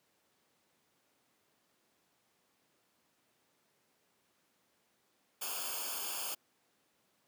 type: noise with comb filter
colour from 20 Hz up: white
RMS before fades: -39 dBFS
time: 5.41-6.35 s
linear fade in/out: 10 ms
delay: 0.51 ms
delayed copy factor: -0.9
effects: pink hiss -74 dBFS RMS until 7.27 s + high-pass 200 Hz 12 dB/octave